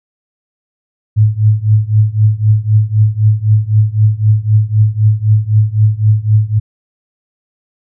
sine tone with tremolo, 107.3 Hz, A2, 43 cents flat, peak -3 dBFS, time 1.16-6.6 s, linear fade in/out 20 ms, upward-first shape triangle, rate 3.9 Hz, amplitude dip 95%, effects none

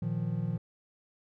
triangle chord, Bb suspended fourth, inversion none, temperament equal, 116.54 / 155.56 / 174.61 Hz, Bb2 / Eb3 / F3, 0 / 0 / 0 cents, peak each -32 dBFS, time 0.02-0.58 s, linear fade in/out 5 ms, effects none

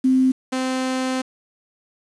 sine / sawtooth tone pair in turn, 260 / 259 Hz, C4 / C4, -11 / -17 cents, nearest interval unison, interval 6 cents, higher first, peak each -13 / -17 dBFS, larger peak first, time 0.04-0.32 / 0.52-1.22 s, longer second, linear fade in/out 10 ms, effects resampled to 22050 Hz + 7-bit

